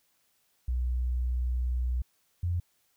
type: tone pair in turn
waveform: sine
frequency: 61.74 / 87.31 Hz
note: B1 / F2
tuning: 0 / 0 cents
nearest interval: tritone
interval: 600 cents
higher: second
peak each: -26 / -26 dBFS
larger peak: neither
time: 0.68-2.02 / 2.43-2.6 s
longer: first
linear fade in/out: 5 ms
effects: white hiss -71 dBFS RMS until 2.96 s